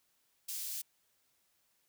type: high-pass noise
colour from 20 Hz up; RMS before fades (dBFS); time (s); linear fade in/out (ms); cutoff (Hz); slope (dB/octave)
white; -40; 0.48-0.82; 10; 4200; 12
effects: white hiss -75 dBFS RMS until 1.88 s